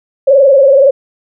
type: tone with frequency modulation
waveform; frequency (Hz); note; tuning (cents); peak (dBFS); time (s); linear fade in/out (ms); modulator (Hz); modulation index
sine; 548; C#5; -20; -3; 0.27-0.91; 10; 21.4; 1.3
effects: none